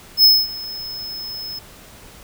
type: tone with ADSR envelope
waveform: square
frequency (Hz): 5190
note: E8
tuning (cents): -28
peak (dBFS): -7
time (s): 0.17-1.59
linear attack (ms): 69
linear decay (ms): 230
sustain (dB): -21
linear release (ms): 4
effects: pink hiss -43 dBFS RMS until 2.23 s